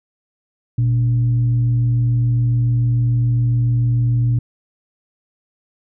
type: tone with frequency modulation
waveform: sine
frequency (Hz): 120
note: B2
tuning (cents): -49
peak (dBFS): -13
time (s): 0.78-4.39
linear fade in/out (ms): 5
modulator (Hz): 167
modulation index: 0.23
effects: none